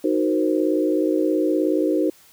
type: chord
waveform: sine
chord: C half-diminished seventh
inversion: first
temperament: equal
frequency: 311.1 / 370 / 466.2 / 523.3 Hz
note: Eb4 / Gb4 / Bb4 / C5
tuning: 0 / 0 / 0 / 0 cents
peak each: -20 / -23 / -26 / -25 dBFS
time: 0.04-2.1 s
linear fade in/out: 5 ms
effects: white hiss -52 dBFS RMS until 2.32 s